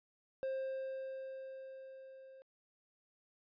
triangle tone with level ramp, 530 Hz, C5, 22 cents sharp, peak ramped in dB -33 to -52 dBFS, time 0.43-2.42 s, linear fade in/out 0 ms, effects resampled to 11025 Hz

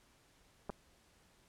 clicks, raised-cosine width 1 ms, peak -27 dBFS, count 2, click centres 0.695 / 0.7 s, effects pink hiss -68 dBFS RMS until 1.48 s + low-pass 11000 Hz 12 dB/octave

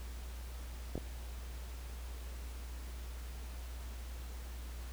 clicks, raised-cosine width 2 ms, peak -25 dBFS, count 2, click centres 0.955 / 0.978 s, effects added 60 Hz sine -42 dBFS peak until 4.92 s + pink hiss -54 dBFS RMS until 4.92 s

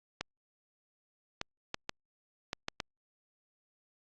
clicks, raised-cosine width 0.2 ms, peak -16 dBFS, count 7, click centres 0.21 / 1.414 / 1.744 / 1.894 / 2.531 / 2.684 / 2.802 s, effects low-pass 7000 Hz 12 dB/octave + Opus 48 kbps

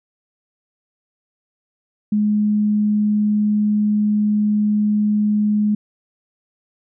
sine tone, 209.8 Hz, G#3, 18 cents sharp, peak -14 dBFS, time 2.12-5.75 s, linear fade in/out 5 ms, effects none

